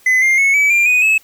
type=tone with pitch steps; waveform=triangle; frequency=2025 / 2110 / 2198 / 2290 / 2386 / 2486 / 2590 Hz; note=B6 / C7 / C#7 / D7 / D7 / D#7 / E7; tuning=+43 / +14 / -15 / -44 / +27 / -2 / -31 cents; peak=-8 dBFS; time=0.06-1.18 s; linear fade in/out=5 ms; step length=160 ms; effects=white hiss -49 dBFS RMS until 1.23 s